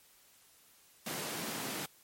pink high-pass noise, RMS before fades -39 dBFS, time 1.06-1.86 s, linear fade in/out 5 ms, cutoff 150 Hz, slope 24 dB/octave, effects white hiss -63 dBFS RMS until 2.03 s + MP3 64 kbps

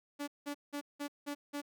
sawtooth tone bursts, 288.4 Hz, D4, 31 cents flat, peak -33 dBFS, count 6, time 0.19-1.618 s, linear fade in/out 20 ms, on 88 ms, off 180 ms, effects none

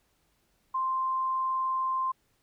sine tone, 1046.5 Hz, C6, in tune, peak -26 dBFS, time 0.74-2.12 s, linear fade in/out 10 ms, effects pink hiss -71 dBFS RMS until 2.42 s

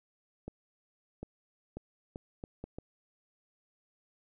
accelerating click train, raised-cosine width 2 ms, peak -27 dBFS, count 7, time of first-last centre 0.48-2.785 s, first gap 750 ms, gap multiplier 0.72, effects none

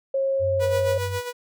sine tone, 541 Hz, C#5, 42 cents flat, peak -20 dBFS, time 0.14-0.98 s, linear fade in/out 5 ms
sine tone with pitch glide, 93.3 to 95.15 Hz, F#2 to F#2, +15 to +49 cents, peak -27 dBFS, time 0.39-1.21 s, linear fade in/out 50 ms, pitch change +34 cents, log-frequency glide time 0.54-0.95 s
sawtooth tone with tremolo, 489.3 Hz, B4, 16 cents flat, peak -21 dBFS, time 0.59-1.33 s, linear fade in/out 50 ms, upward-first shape sine, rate 7.3 Hz, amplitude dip 65%
effects none

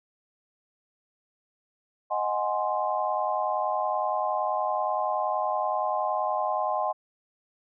sine chord, Ab dominant seventh, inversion second, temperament equal, 622.3 / 740 / 830.6 / 1046.5 Hz, Eb5 / Gb5 / Ab5 / C6, 0 / 0 / 0 / 0 cents, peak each -30 dBFS, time 2.1-6.93 s, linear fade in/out 20 ms, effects none

